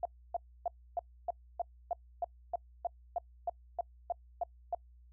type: tone bursts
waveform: sine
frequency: 696 Hz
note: F5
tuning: 6 cents flat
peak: -30 dBFS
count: 16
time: 0.03-4.748 s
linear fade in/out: 2 ms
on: 23 ms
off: 290 ms
effects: noise-tail reverb RT60 0.1 s tail -26 dB re dry + added 60 Hz sine -56 dBFS peak until 5.12 s